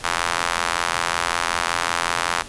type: tone with high-pass filter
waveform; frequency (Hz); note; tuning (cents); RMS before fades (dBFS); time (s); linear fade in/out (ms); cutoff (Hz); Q
square; 42.67; F1; -39; -23; 0.03-2.43; 20; 1100; 1.4
effects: pink hiss -38 dBFS RMS until 2.48 s + resampled to 24000 Hz